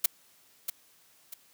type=noise with echo; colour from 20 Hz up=blue; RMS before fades=-22 dBFS; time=0.04-0.06 s; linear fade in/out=5 ms; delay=640 ms; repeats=2; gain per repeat=-9 dB; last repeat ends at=1.34 s; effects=white hiss -62 dBFS RMS until 1.53 s + high-pass 80 Hz 12 dB/octave